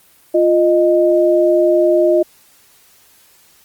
sine tone pair together, 349.2 / 618.6 Hz, F4 / D#5, 0 / -10 cents, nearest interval minor seventh, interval 990 cents, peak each -12 dBFS, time 0.34-2.23 s, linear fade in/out 10 ms, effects white hiss -50 dBFS RMS until 3.64 s + Opus 24 kbps

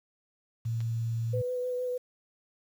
sine tone, 114.8 Hz, A#2, 26 cents flat, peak -28 dBFS, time 0.65-1.42 s, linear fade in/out 10 ms
clicks, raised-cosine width 0.2 ms, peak -30 / -36 dBFS, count 2, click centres 0.805 / 0.813 s
sine tone with vibrato, 499 Hz, B4, 18 cents sharp, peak -29 dBFS, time 1.33-1.98 s, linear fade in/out 10 ms, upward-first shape triangle, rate 6.5 Hz, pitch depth 19 cents each way
effects 9-bit

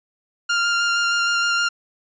sawtooth tone with vibrato, 1396.9 Hz, F6, in tune, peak -14 dBFS, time 0.49-1.69 s, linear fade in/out 10 ms, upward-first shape square, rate 6.4 Hz, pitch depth 9 cents each way, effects resampled to 16000 Hz

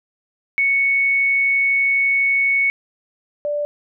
sine tone pair in turn, 2217 / 587.2 Hz, C#7 / D5, 0 / 0 cents, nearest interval octave + major seventh, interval 2300 cents, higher first, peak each -14 / -19 dBFS, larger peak first, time 0.58-2.7 / 3.45-3.65 s, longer first, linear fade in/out 0 ms, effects none

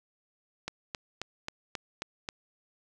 click train, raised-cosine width 0.2 ms, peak -17 dBFS, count 7, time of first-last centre 0.68-2.289 s, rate 3.73 Hz, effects none

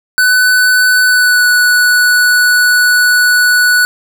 square tone with pitch glide, 1499 to 1477.5 Hz, F#6 to F#6, +22 to -3 cents, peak -7 dBFS, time 0.18-3.85 s, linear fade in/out 0 ms, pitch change -25 cents, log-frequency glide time 1.05-1.46 s, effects none

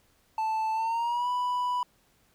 triangle tone with pitch glide, 880 to 987.8 Hz, A5 to B5, 0 to 0 cents, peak -24 dBFS, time 0.38-1.83 s, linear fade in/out 2 ms, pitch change +200 cents, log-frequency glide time 0.73-1.29 s, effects pink hiss -66 dBFS RMS until 2.34 s

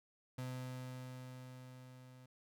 35% pulse tone with level ramp, 127.5 Hz, C3, 44 cents flat, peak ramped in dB -39 to -55 dBFS, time 0.38-2.26 s, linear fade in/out 5 ms, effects none

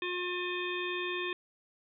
harmonic tone, 357.9 Hz, F4, 42 cents sharp, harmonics 1 / 3 / 5 / 7 / 9 / 10, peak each -36 / -41 / -40 / -38 / -45 / -43 dBFS, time 0.02-1.33 s, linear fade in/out 2 ms, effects none

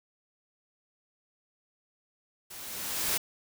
white noise with level ramp, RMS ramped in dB -45 to -27 dBFS, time 2.5-3.18 s, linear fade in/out 10 ms, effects none

